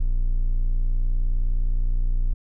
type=tone; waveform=triangle; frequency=29.77 Hz; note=A#0; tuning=37 cents sharp; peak=-16 dBFS; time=0-2.34 s; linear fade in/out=10 ms; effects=none